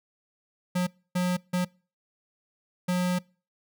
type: tone bursts at uneven times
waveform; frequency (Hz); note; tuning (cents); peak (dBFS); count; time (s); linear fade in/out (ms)
square; 180; F#3; -47; -24; 4; 0.75-0.87 / 1.15-1.37 / 1.53-1.65 / 2.88-3.19; 10
effects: noise-tail reverb RT60 0.4 s tail -26 dB re dry